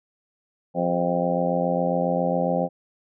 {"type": "harmonic tone with a mistuned harmonic", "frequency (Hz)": 87.31, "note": "F2", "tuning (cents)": 0, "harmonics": [2, 3, 4, 5, 6, 7, 8, 9], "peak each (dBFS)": [-26, -30, -35, -36, -25, -28, -31, -29], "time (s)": [0.74, 2.69], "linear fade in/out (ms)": 50, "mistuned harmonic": 5, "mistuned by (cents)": -60, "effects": []}